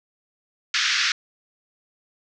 pink band-pass noise, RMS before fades -22 dBFS, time 0.74-1.12 s, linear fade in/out 2 ms, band 1400 to 6000 Hz, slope 48 dB/octave, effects none

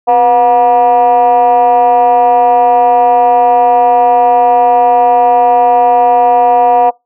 sine tone with frequency modulation, 724 Hz, F#5, 38 cents flat, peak -3 dBFS, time 0.07-6.91 s, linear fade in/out 20 ms, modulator 232 Hz, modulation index 0.8, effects noise-tail reverb RT60 0.2 s tail -25 dB re dry + tanh soft clip ceiling -1 dBFS

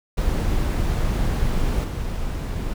brown noise with level steps, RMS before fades -21 / -26 dBFS, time 0.17-2.74 s, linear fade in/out 10 ms, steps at 1.84 s, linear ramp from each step 2 ms, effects none

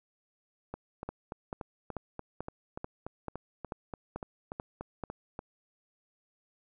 two click trains, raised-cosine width 1 ms, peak -22 / -24 dBFS, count 10 / 17, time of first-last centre 1.09-5.037 / 0.74-5.391 s, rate 2.28 / 3.44 Hz, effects none

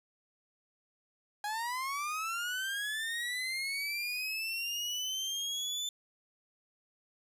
30% pulse linear sweep, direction up, 819 to 3534 Hz, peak -31 dBFS, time 1.44-5.89 s, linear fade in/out 2 ms, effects resampled to 32000 Hz

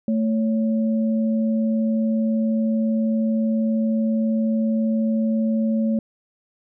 sine tone pair together, 221.8 / 556.5 Hz, A3 / C#5, +14 / +7 cents, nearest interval octave + major third, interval 1593 cents, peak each -18 / -29 dBFS, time 0.08-5.99 s, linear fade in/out 2 ms, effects none

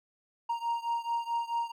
triangle beating tone pair, 932.3 / 936.9 Hz, A#5 / A#5, 0 / +8 cents, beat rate 4.6 Hz, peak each -30 / -32 dBFS, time 0.49-1.72 s, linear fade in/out 10 ms, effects none

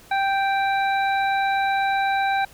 harmonic tone, 784 Hz, G5, in tune, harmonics 1 / 2 / 3 / 5, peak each -20 / -26 / -30 / -34 dBFS, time 0.11-2.45 s, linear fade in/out 5 ms, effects pink hiss -49 dBFS RMS until 2.53 s

